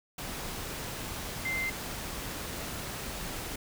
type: tone in noise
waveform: sine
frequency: 2084 Hz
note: C7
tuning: 7 cents flat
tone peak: -30 dBFS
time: 1.45-1.7 s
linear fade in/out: 5 ms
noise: pink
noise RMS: -38 dBFS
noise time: 0.18-3.56 s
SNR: +5 dB
effects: none